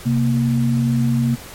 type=tone pair together; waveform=sine; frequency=130.63 / 233.1 Hz; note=C3 / A#3; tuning=-2 / 0 cents; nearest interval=minor seventh; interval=1002 cents; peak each=-17 dBFS; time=0.05-1.36 s; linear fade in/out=20 ms; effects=pink hiss -37 dBFS RMS until 1.54 s + MP3 64 kbps